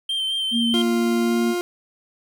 triangle tone with vibrato, 3136 Hz, G7, in tune, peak -20 dBFS, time 0.09-0.82 s, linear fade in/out 5 ms, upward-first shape sine, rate 4.7 Hz, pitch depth 25 cents each way
sine tone, 232.8 Hz, A#3, 2 cents flat, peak -19 dBFS, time 0.51-1.55 s, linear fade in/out 50 ms
40% pulse tone with pitch glide, 349.2 to 352.4 Hz, F4 to F4, 0 to +16 cents, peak -21 dBFS, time 0.74-1.61 s, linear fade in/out 0 ms, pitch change +16 cents, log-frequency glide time 1.18-1.45 s
effects none

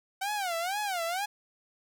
sawtooth tone with vibrato, 748 Hz, F#5, 19 cents sharp, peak -26 dBFS, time 0.21-1.26 s, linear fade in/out 10 ms, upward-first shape sine, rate 2.1 Hz, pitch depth 210 cents each way, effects none

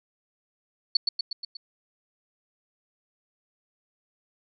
sine tone with echo, 4435 Hz, C#8, in tune, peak -16 dBFS, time 0.95-0.97 s, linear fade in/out 5 ms, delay 120 ms, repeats 5, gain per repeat -4 dB, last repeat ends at 1.57 s, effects none

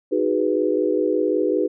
sine chord, G# minor seventh, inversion second, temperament equal, 311.1 / 370 / 415.3 / 493.9 Hz, D#4 / F#4 / G#4 / B4, 0 / 0 / 0 / 0 cents, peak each -23 dBFS, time 0.11-1.68 s, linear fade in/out 20 ms, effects none

